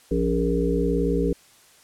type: harmonic tone with a mistuned harmonic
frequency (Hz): 58.27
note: A#1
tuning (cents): 0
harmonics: 1 / 3 / 5 / 7 / 8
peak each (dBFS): -26 / -26 / -26 / -26 / -26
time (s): 0.11-1.33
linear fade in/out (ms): 5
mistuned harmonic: 5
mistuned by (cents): -63
effects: white hiss -54 dBFS RMS until 1.83 s + low-pass 11000 Hz 12 dB/octave